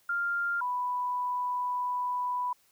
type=tone pair in turn; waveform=sine; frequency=1396.9 / 989.6 Hz; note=F6 / B5; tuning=0 / +3 cents; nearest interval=tritone; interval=597 cents; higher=first; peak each=-27 / -28 dBFS; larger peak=first; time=0.09-0.61 / 0.61-2.53 s; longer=second; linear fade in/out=5 ms; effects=white hiss -66 dBFS RMS until 2.71 s